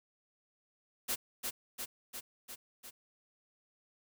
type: noise with echo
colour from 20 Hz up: white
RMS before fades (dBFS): -34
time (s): 1.08-1.16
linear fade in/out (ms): 20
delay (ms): 350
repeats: 5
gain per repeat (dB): -3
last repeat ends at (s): 2.91
effects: none